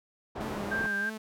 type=low-pass noise; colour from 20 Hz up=white; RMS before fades=-37 dBFS; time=0.35-0.87 s; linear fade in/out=10 ms; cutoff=780 Hz; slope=12 dB/octave
type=tone with vibrato; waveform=sawtooth; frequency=210 Hz; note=G#3; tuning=19 cents sharp; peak=-33 dBFS; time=0.4-1.18 s; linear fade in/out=10 ms; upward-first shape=sine; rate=3.1 Hz; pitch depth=74 cents each way
type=tone; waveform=sine; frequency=1581 Hz; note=G6; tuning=14 cents sharp; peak=-28 dBFS; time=0.71-1.1 s; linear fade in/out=10 ms
effects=none